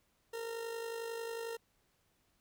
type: tone with amplitude modulation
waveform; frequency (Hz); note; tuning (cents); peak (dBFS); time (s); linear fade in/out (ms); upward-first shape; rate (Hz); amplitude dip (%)
40% pulse; 460; A#4; -23; -36; 0.33-1.57; 10; sine; 51.1; 50
effects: pink hiss -75 dBFS RMS until 2.4 s